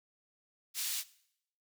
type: high-pass noise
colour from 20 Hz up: pink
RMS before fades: -36 dBFS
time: 0.74-1.04 s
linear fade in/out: 50 ms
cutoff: 3600 Hz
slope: 12 dB/octave
effects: noise-tail reverb RT60 0.7 s tail -19 dB re dry